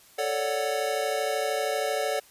square chord, D major seventh, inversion second, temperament equal, 440 / 554.4 / 587.3 / 740 Hz, A4 / C#5 / D5 / F#5, 0 / 0 / 0 / 0 cents, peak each -32 dBFS, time 0.18-2.2 s, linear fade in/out 10 ms, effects white hiss -55 dBFS RMS until 2.3 s + resampled to 32000 Hz

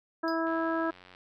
harmonic tone, 327.3 Hz, E4, 12 cents flat, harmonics 1 / 2 / 3 / 4 / 5, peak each -30 / -33 / -36 / -35 / -37 dBFS, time 0.23-0.91 s, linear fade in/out 10 ms
triangle tone with exponential decay, 4978 Hz, D#8, in tune, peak -36 dBFS, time 0.28-0.46 s, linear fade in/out 0 ms, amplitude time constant 37 ms
click train, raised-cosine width 0.3 ms, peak -35 dBFS, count 63, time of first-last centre 0.47-1.149 s, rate 91.3 Hz
effects none

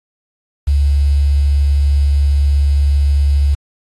sine tone with quantisation, 71 Hz, C#2, 42 cents sharp, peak -9 dBFS, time 0.67-3.55 s, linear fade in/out 10 ms, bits 6, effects AAC 32 kbps

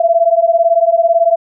sine beating tone pair, 663 / 681 Hz, E5 / F5, +10 / -44 cents, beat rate 18 Hz, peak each -11 dBFS, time 0-1.36 s, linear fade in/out 5 ms, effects none

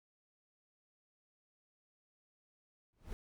brown noise with exponential growth, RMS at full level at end -41 dBFS, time 2.93-3.13 s, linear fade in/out 0 ms, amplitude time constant 43 ms, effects none

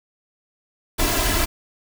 pink noise with comb filter, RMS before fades -20 dBFS, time 0.98-1.46 s, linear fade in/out 20 ms, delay 3 ms, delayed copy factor +0.8, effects none

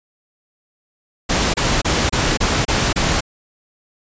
pink noise bursts, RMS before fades -17 dBFS, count 7, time 1.29-3.208 s, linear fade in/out 10 ms, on 250 ms, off 28 ms, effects resampled to 16000 Hz

